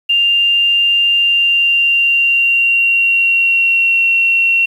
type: tone with pitch glide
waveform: sine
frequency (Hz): 2794 to 2729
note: F7 to F7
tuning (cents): 0 to -41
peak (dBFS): -9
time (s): 0.09-4.66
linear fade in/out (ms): 10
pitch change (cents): -41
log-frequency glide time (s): 1.13-4.04
effects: 7-bit